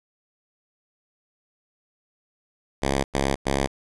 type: tone bursts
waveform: 5% pulse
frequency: 68.5 Hz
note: C#2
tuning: 20 cents flat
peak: -10 dBFS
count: 3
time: 2.82-3.674 s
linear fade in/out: 10 ms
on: 220 ms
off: 97 ms
effects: resampled to 24000 Hz